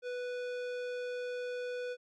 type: tone with tanh clipping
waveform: sine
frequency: 493.9 Hz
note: B4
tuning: in tune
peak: -38 dBFS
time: 0.02-1.97 s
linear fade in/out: 50 ms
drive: 17 dB
effects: none

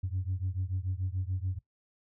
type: beating tone pair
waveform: sine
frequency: 90.2 / 97.1 Hz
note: F#2 / G2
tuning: -44 / -16 cents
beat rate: 6.9 Hz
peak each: -32 / -33 dBFS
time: 0.03-1.59 s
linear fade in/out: 10 ms
effects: noise-tail reverb RT60 0.1 s tail -18 dB re dry + tanh soft clip ceiling -25 dBFS

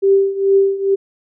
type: tone with tremolo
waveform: sine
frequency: 392 Hz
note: G4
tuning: in tune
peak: -7 dBFS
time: 0.02-0.96 s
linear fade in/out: 20 ms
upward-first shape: triangle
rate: 2.3 Hz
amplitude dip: 85%
effects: none

